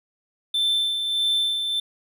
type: tone with tremolo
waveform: triangle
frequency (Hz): 3544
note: A7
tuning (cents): +12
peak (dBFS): -17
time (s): 0.54-1.8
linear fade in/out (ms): 5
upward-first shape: sine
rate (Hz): 1.6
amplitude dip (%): 45
effects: none